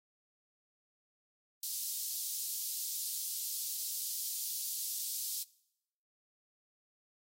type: high-pass noise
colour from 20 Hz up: white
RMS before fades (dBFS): -38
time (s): 1.63-5.43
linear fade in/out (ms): 2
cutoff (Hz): 4200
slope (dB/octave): 24
effects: noise-tail reverb RT60 0.8 s tail -22 dB re dry + AAC 48 kbps